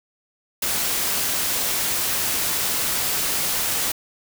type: noise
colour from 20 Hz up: white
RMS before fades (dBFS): -23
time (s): 0.62-3.92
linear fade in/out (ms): 5
effects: none